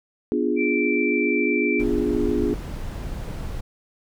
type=chord; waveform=sine; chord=B diminished seventh; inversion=none; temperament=equal with one note detuned; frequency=246.9 / 294.5 / 349.2 / 415.3 Hz; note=B3 / D4 / F4 / Ab4; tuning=0 / +5 / 0 / 0 cents; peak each=-25 dBFS; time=0.32-2.54 s; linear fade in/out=0 ms
type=tone; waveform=sine; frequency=2338 Hz; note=D7; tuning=8 cents flat; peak=-24 dBFS; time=0.56-1.84 s; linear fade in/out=50 ms
type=noise; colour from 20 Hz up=brown; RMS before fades=-30 dBFS; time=1.79-3.61 s; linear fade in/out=10 ms
effects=none